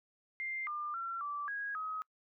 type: tone with pitch steps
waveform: sine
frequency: 2099 / 1199 / 1359 / 1163 / 1648 / 1268 Hz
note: C7 / D6 / F6 / D6 / G#6 / D#6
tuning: +5 / +36 / -48 / -17 / -14 / +32 cents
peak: -36 dBFS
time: 0.4-2.02 s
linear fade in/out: 0 ms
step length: 270 ms
effects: noise-tail reverb RT60 0.1 s tail -26 dB re dry